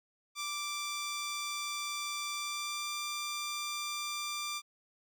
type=tone with pitch glide; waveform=10% pulse; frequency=1174.7 to 1184.2 Hz; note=D6 to D6; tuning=0 to +14 cents; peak=-27 dBFS; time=0.35-4.62 s; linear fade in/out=50 ms; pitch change=+14 cents; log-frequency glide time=2.33-2.95 s; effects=none